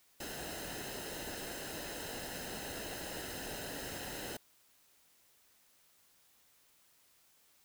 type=noise with comb filter; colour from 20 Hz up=pink; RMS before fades=-43 dBFS; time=0.2-4.37 s; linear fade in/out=5 ms; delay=0.87 ms; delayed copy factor=-0.65; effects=white hiss -68 dBFS RMS until 7.64 s